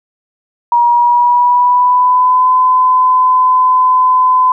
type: tone with pitch glide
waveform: sine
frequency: 953 to 1015.5 Hz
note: A#5 to B5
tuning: +38 to +48 cents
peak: -6 dBFS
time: 0.72-4.52 s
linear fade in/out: 2 ms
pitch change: +110 cents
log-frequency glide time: 0.86-2.49 s
effects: none